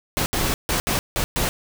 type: noise bursts at uneven times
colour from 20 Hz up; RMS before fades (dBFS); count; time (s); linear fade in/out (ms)
pink; -22; 6; 0.17-0.26 / 0.33-0.54 / 0.69-0.8 / 0.87-0.99 / 1.16-1.24 / 1.36-1.49; 0
effects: none